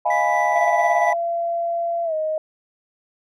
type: chord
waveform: sine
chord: F half-diminished seventh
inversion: third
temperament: equal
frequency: 622.3 / 698.5 / 830.6 / 987.8 Hz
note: Eb5 / F5 / Ab5 / Cb6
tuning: 0 / 0 / 0 / 0 cents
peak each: -24 / -21 / -20 / -24 dBFS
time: 0.05-1.14 s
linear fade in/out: 10 ms
type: tone with tremolo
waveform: triangle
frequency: 1975.5 Hz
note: B6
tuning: in tune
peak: -21 dBFS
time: 0.1-1.13 s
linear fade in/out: 5 ms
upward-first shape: sine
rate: 4.3 Hz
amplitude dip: 25%
type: tone with pitch glide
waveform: sine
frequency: 681 to 624.5 Hz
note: F5 to D#5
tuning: -44 to +6 cents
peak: -20 dBFS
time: 0.53-2.38 s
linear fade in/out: 2 ms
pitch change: -150 cents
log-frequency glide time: 2.04-2.14 s
effects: tanh soft clip ceiling -6 dBFS